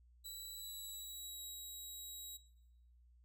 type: tone with pitch glide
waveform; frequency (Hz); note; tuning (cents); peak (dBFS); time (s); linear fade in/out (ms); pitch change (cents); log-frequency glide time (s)
15% pulse; 3942 to 3848; B7 to B7; -4 to -46; -40; 0.24-2.38; 20; -42; 0.54-1.51
effects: noise-tail reverb RT60 0.9 s tail -18 dB re dry + added 60 Hz sine -63 dBFS peak until 3.24 s